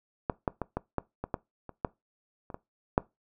clicks, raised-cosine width 1 ms, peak -12 / -12 / -17 / -16 / -14 / -19 / -15 / -27 / -13 / -28 / -22 / -7 dBFS, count 12, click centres 0.298 / 0.478 / 0.617 / 0.77 / 0.983 / 1.24 / 1.342 / 1.693 / 1.848 / 2.502 / 2.544 / 2.979 s, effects noise-tail reverb RT60 0.2 s tail -21 dB re dry

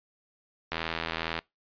click train, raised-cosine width 0.3 ms, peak -14 dBFS, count 56, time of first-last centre 0.72-1.39 s, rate 82.1 Hz, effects noise-tail reverb RT60 0.2 s tail -24 dB re dry + resampled to 11025 Hz

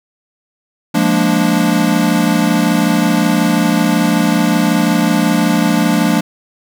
square chord, Bb dominant seventh, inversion second, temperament equal, 174.61 / 207.7 / 233.1 / 293.7 Hz, F3 / Ab3 / Bb3 / D4, 0 / 0 / 0 / 0 cents, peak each -17 dBFS, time 0.94-6.21 s, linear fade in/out 10 ms, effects none

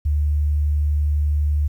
sine tone, 74 Hz, D2, 14 cents sharp, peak -16 dBFS, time 0.05-1.68 s, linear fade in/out 10 ms, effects 9-bit

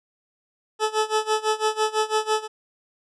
20% pulse tone with tremolo, 432.8 Hz, A4, 29 cents flat, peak -13 dBFS, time 0.79-2.48 s, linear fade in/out 50 ms, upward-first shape sine, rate 6 Hz, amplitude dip 90%, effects resampled to 22050 Hz

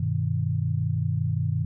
sine chord, G augmented, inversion none, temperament equal, 98 / 123.47 / 155.56 Hz, G2 / B2 / D#3, 0 / 0 / 0 cents, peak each -27 dBFS, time 0-1.65 s, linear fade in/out 5 ms, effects none

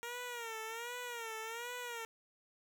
10% pulse tone with vibrato, 466.2 Hz, A#4, in tune, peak -33 dBFS, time 0.03-2.05 s, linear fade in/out 0 ms, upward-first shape sine, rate 1.3 Hz, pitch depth 98 cents each way, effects none

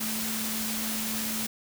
sine tone in noise, 220 Hz, A3, in tune, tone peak -34 dBFS, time 0-1.47 s, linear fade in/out 10 ms, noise white, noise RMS -32 dBFS, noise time 0-1.47 s, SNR -5 dB, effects none

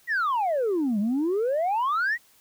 sine exponential two-way sweep, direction down then up, 1975.5 to 196.9 to 1975.5 Hz, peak -20 dBFS, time 0.07-2.18 s, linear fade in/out 50 ms, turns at 0.99 s, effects tanh soft clip ceiling -20 dBFS + white hiss -59 dBFS RMS until 2.4 s

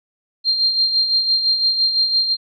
sine tone with tremolo, 4186 Hz, C8, in tune, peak -12 dBFS, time 0.44-2.37 s, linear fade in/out 50 ms, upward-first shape sine, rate 5.9 Hz, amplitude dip 55%, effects none

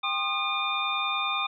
sine tone cluster, 791 / 1071 / 1221 / 2424 / 3605 Hz, G5 / C6 / D#6 / D#7 / A7, +15 / +40 / -33 / -46 / +41 cents, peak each -35 / -35 / -30 / -31 / -31 dBFS, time 0.03-1.47 s, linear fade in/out 10 ms, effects none

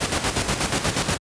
pink noise with tremolo, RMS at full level -21 dBFS, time 0-1.18 s, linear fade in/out 20 ms, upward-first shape square, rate 8.3 Hz, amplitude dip 55%, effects high-pass 60 Hz 12 dB/octave + resampled to 22050 Hz

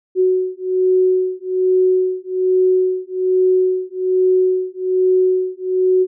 sine beating tone pair, 370.1 / 371.3 Hz, F#4 / F#4, 0 / +6 cents, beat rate 1.2 Hz, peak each -16 dBFS, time 0.15-6.07 s, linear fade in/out 50 ms, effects none

